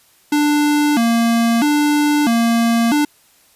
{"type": "tone with vibrato", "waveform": "square", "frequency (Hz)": 261.6, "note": "C4", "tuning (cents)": 0, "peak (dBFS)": -13, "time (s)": [0.32, 3.05], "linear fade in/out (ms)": 5, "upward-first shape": "square", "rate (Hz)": 0.77, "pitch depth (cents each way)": 210, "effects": ["white hiss -53 dBFS RMS until 3.55 s", "resampled to 32000 Hz"]}